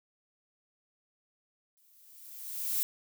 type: noise with exponential growth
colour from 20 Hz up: violet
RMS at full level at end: -28 dBFS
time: 1.77-2.83 s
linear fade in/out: 0 ms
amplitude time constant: 230 ms
effects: none